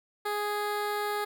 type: tone with notch filter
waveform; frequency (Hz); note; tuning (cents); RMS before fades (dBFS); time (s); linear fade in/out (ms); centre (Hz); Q
15% pulse; 415.3; G#4; 0; -31; 0.25-1.25; 10; 6400; 1.4
effects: none